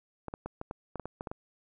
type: clicks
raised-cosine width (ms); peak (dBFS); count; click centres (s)
1; -23; 11; 0.283 / 0.339 / 0.46 / 0.614 / 0.711 / 0.957 / 0.997 / 1.056 / 1.209 / 1.272 / 1.315
effects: none